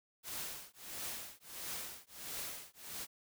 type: noise with tremolo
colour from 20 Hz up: white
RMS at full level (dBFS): -41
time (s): 0.23-3.07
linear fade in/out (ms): 50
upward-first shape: triangle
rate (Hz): 1.5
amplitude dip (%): 100
effects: none